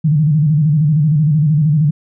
sine tone with vibrato, 151.5 Hz, D#3, 46 cents flat, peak -9 dBFS, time 0.04-1.91 s, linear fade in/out 10 ms, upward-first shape square, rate 13 Hz, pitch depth 90 cents each way, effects none

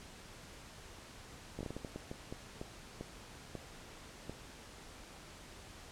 slowing click train, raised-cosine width 2 ms, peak -28 dBFS, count 14, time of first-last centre 1.59-4.296 s, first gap 17 ms, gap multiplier 1.37, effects pink hiss -53 dBFS RMS until 5.91 s + low-pass 9000 Hz 12 dB/octave

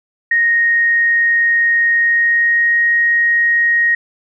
sine tone with pitch glide, 1864.7 to 1875.5 Hz, A#6 to A#6, 0 to +10 cents, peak -10 dBFS, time 0.31-3.95 s, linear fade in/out 5 ms, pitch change +10 cents, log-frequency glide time 1.94-2.81 s, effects none

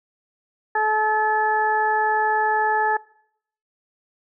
harmonic tone, 431 Hz, A4, 36 cents flat, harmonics 1 / 2 / 3 / 4, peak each -27 / -20 / -31 / -23 dBFS, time 0.75-2.97 s, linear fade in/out 5 ms, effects noise-tail reverb RT60 0.7 s tail -22 dB re dry

